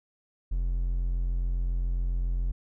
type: tone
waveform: triangle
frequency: 43.65 Hz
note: F1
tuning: in tune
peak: -23 dBFS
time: 0.51-2.52 s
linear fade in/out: 10 ms
effects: none